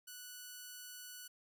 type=tone; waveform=5% pulse; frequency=1480 Hz; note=F#6; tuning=in tune; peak=-37 dBFS; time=0.07-1.28 s; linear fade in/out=10 ms; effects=none